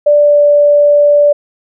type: tone with pitch glide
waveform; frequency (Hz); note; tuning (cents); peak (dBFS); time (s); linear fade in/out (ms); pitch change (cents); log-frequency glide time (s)
sine; 587.3 to 583.6; D5 to D5; 0 to -11; -4; 0.06-1.33; 10; -11; 0.16-0.42
effects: none